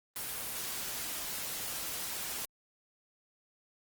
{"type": "noise", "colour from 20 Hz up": "white", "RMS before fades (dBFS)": -38, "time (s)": [0.16, 2.45], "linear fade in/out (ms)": 0, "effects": ["Opus 24 kbps"]}